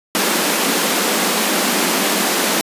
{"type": "high-pass noise", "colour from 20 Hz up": "pink", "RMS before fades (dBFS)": -17, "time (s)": [0.15, 2.61], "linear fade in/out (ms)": 0, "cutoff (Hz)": 180, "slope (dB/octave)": 96, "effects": ["resampled to 32000 Hz"]}